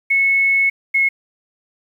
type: tone pair in turn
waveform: sine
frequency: 2197 / 2176 Hz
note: C#7 / C#7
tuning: -16 / -33 cents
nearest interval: unison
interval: 17 cents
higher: first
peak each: -12 dBFS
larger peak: neither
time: 0.1-0.7 / 0.94-1.09 s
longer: first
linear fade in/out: 10 ms
effects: 8-bit